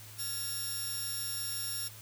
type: tone cluster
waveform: 5% pulse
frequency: 1384 / 1695 / 3761 / 5510 Hz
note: F6 / G#6 / A#7 / F8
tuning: -16 / +35 / +15 / -24 cents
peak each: -35 / -36 / -36 / -30 dBFS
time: 0.18-1.89 s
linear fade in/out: 20 ms
effects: added 107 Hz sine -51 dBFS peak until 2.01 s + white hiss -51 dBFS RMS until 2.01 s